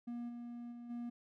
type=tone with level steps; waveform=triangle; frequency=238.5 Hz; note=A#3; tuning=40 cents sharp; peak=-38 / -42 / -45 / -38 dBFS; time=0.07-1.1 s; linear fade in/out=10 ms; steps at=0.28 / 0.71 / 0.89 s; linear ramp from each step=20 ms; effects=none